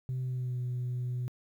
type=tone with pitch glide; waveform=sine; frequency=128.7 to 124.24 Hz; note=C3 to B2; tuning=-28 to +11 cents; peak=-29 dBFS; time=0.09-1.28 s; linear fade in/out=0 ms; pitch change=-61 cents; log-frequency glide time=0.19-0.6 s; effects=tanh soft clip ceiling -29 dBFS + 11-bit